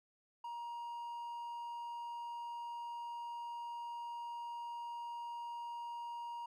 triangle tone, 945 Hz, A#5, 23 cents sharp, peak -40 dBFS, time 0.44-6.46 s, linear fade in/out 5 ms, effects none

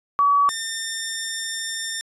sine / 10% pulse tone pair in turn, 1138 / 1806.5 Hz, C#6 / A6, +45 / +45 cents, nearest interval minor sixth, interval 800 cents, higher second, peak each -14 / -17 dBFS, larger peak first, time 0.19-0.49 / 0.49-2.01 s, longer second, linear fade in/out 0 ms, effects resampled to 24000 Hz

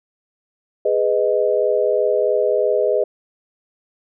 sine chord, G# minor, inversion none, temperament just, 415.3 / 498.4 / 623 Hz, G#4 / B4 / D#5, 0 / +16 / +2 cents, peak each -19 dBFS, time 0.85-3.04 s, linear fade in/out 5 ms, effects none

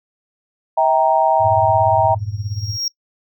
sine chord, E diminished, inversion none, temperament equal with one note detuned, 645.7 / 784 / 932.3 Hz, E5 / G5 / Bb5, -36 / 0 / 0 cents, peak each -16 / -16 / -16 dBFS, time 0.77-2.15 s, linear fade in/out 10 ms
sine tone with tremolo, 103.83 Hz, G#2, in tune, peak -17 dBFS, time 1.39-2.78 s, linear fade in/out 50 ms, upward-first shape triangle, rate 17 Hz, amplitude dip 95%
triangle tone with exponential growth, 5588 Hz, F8, in tune, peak -16 dBFS, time 2.19-2.88 s, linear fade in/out 2 ms, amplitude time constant 150 ms
effects noise-tail reverb RT60 0.1 s tail -23 dB re dry

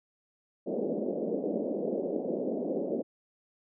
white band-pass noise, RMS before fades -32 dBFS, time 0.66-3.03 s, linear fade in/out 20 ms, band 190 to 580 Hz, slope 48 dB/octave, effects none

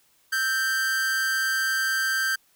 45% pulse tone with amplitude modulation, 1568 Hz, G6, in tune, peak -20 dBFS, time 0.32-2.36 s, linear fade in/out 10 ms, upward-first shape sine, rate 249 Hz, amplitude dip 55%, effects white hiss -63 dBFS RMS until 2.55 s

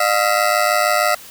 20% pulse ring-modulated tone, 659.3 Hz, E5, in tune, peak -6 dBFS, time 0-1.15 s, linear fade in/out 5 ms, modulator 53.2 Hz, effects white hiss -39 dBFS RMS until 1.3 s

